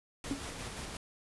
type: noise with tremolo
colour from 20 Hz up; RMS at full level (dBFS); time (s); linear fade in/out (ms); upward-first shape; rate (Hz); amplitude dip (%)
pink; -41; 0.24-0.97; 2; square; 5.7; 25
type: tone with exponential decay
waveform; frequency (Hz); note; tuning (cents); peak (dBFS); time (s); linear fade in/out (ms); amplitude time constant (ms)
sine; 277.2; C#4; 0; -28; 0.31-0.44; 1; 27
effects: resampled to 24000 Hz